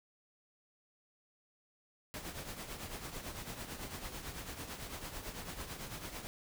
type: noise with tremolo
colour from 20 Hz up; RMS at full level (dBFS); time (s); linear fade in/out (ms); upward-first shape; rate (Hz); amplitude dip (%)
pink; -42; 2.14-6.27; 0; triangle; 9; 65
effects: none